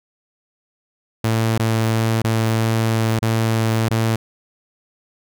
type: tone with dropouts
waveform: sawtooth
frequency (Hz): 112.3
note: A2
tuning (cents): +36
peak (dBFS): -12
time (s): 1.24-4.16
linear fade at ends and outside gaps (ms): 5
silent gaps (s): 1.58-1.596 / 2.22-2.243 / 3.192-3.222 / 3.888-3.908
effects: none